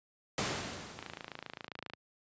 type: noise with exponential decay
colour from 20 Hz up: pink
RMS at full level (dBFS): -31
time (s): 0.38-1.67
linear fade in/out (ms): 1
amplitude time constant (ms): 280
type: click train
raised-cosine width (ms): 0.3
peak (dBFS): -25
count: 27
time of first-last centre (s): 0.99-1.935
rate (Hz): 27.5
effects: high-pass 100 Hz 12 dB/octave + resampled to 16000 Hz